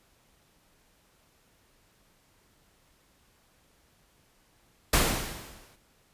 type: noise with exponential decay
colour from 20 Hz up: pink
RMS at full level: -20 dBFS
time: 4.93-5.76 s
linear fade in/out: 5 ms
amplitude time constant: 180 ms
effects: pink hiss -65 dBFS RMS until 6.13 s + resampled to 32000 Hz